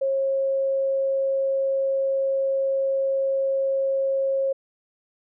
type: tone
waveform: sine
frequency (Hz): 541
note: C#5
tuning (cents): -42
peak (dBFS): -20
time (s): 0.01-4.53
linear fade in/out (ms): 10
effects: none